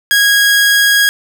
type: tone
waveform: sawtooth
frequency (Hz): 1646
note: G#6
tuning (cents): -16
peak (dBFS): -4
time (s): 0.11-1.09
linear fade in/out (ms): 0
effects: none